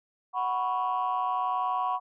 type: chord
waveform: sine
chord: F# suspended fourth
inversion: none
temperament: equal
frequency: 740 / 987.8 / 1108.7 Hz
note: F#5 / B5 / C#6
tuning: 0 / 0 / 0 cents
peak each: -29 dBFS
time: 0.33-2 s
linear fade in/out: 50 ms
effects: tanh soft clip ceiling -20 dBFS